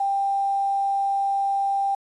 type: tone with quantisation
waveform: sine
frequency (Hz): 791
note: G5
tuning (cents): +15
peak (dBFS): -20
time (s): 0-1.95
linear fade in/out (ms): 5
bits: 8
effects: resampled to 24000 Hz